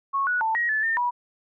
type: tone with pitch steps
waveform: sine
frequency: 1100 / 1468 / 888 / 1893 / 1737 / 1811 / 972 Hz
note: C#6 / F#6 / A5 / A#6 / A6 / A6 / B5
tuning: -14 / -14 / +16 / +26 / -23 / +49 / -28 cents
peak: -21 dBFS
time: 0.13-1.11 s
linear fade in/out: 20 ms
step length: 140 ms
effects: none